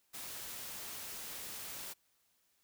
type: noise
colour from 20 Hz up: white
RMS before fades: -45 dBFS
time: 0.13-1.94 s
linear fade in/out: 20 ms
effects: white hiss -75 dBFS RMS until 2.63 s